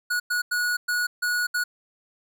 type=tone bursts at uneven times; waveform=square; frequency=1459 Hz; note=F#6; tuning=25 cents flat; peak=-23 dBFS; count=6; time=0.1-0.2 / 0.3-0.42 / 0.51-0.77 / 0.88-1.07 / 1.22-1.47 / 1.54-1.64 s; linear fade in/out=10 ms; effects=none